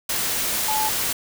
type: tone in noise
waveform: sine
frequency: 864 Hz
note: A5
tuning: 32 cents flat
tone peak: -22 dBFS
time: 0.68-0.89 s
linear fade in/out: 5 ms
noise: white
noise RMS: -24 dBFS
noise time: 0.09-1.13 s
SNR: -1 dB
effects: none